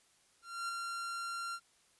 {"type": "tone with ADSR envelope", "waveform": "45% pulse", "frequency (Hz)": 1378, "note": "F6", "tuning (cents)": -24, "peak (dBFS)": -35, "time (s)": [0.42, 1.6], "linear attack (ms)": 270, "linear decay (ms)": 3, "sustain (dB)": -3, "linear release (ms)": 60, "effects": ["white hiss -69 dBFS RMS until 1.99 s", "resampled to 24000 Hz"]}